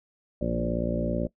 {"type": "harmonic tone with a mistuned harmonic", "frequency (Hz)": 58.27, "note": "A#1", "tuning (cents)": 0, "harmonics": [1, 2, 3, 4, 5, 6, 7, 8, 9, 10], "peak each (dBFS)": [-33, -36, -32, -31, -36, -35, -43, -43, -35, -32], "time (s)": [0.41, 1.27], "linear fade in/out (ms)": 5, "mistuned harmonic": 3, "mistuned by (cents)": -24, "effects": ["noise-tail reverb RT60 0.1 s tail -20 dB re dry"]}